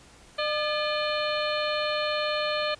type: harmonic tone with a mistuned harmonic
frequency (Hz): 603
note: D5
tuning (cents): +46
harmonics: 1 / 2 / 3 / 4 / 5 / 6 / 7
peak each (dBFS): -28 / -32 / -35 / -35 / -36 / -38 / -35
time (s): 0.38-2.75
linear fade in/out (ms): 10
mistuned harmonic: 3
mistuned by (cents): -77
effects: pink hiss -53 dBFS RMS until 2.79 s + resampled to 22050 Hz